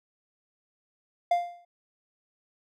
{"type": "tone with exponential decay", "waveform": "triangle", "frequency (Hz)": 698.5, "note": "F5", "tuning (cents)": 0, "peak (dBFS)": -16, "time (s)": [1.31, 1.65], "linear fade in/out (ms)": 5, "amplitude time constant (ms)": 73, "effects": []}